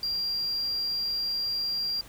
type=tone; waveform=triangle; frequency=4762 Hz; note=D8; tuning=23 cents sharp; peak=-25 dBFS; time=0.03-2.01 s; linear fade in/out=2 ms; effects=tanh soft clip ceiling -21 dBFS + pink hiss -50 dBFS RMS until 2.08 s